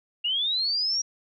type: linear sweep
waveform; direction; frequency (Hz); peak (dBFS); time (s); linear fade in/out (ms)
sine; up; 2794 to 5720; -23; 0.24-1.02; 10
effects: none